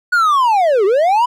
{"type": "linear two-way sweep", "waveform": "triangle", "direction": "down then up", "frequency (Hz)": [1480, 370, 1006], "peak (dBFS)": -8, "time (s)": [0.12, 1.26], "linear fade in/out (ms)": 10, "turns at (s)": 0.85, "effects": []}